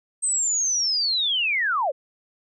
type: linear sweep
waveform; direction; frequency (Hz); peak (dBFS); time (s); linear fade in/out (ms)
sine; down; 8340 to 484.8; -20; 0.22-1.92; 20
effects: none